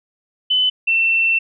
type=tone pair in turn; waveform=sine; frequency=3019 / 2690 Hz; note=F#7 / E7; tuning=+34 / +34 cents; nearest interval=major second; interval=200 cents; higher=first; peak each=-13 dBFS; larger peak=neither; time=0.5-0.7 / 0.87-1.39 s; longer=second; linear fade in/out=10 ms; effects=none